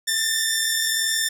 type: tone pair together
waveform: 10% pulse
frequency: 1760 / 1801.1 Hz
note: A6 / A6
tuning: 0 / +40 cents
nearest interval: unison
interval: 40 cents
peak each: -16 / -13 dBFS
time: 0.07-1.29 s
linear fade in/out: 10 ms
effects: none